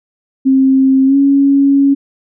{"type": "tone with pitch glide", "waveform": "sine", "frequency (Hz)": [266.1, 277.7], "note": ["C4", "C#4"], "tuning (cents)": [29, 3], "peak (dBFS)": -6, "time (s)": [0.45, 1.95], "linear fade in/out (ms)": 20, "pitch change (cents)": 74, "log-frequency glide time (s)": [1.06, 1.16], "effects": []}